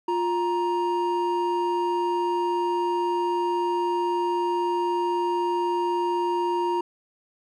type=tone pair together; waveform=triangle; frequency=351.4 / 938 Hz; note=F4 / A#5; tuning=+11 / +11 cents; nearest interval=octave + perfect fourth; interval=1700 cents; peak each=-23 dBFS; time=0.08-6.81 s; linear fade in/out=5 ms; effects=none